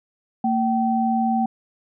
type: tone pair together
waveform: sine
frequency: 228.4 / 769.6 Hz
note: A#3 / G5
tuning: -35 / -32 cents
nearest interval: octave + major sixth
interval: 2103 cents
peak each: -20 / -21 dBFS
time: 0.44-1.46 s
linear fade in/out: 5 ms
effects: none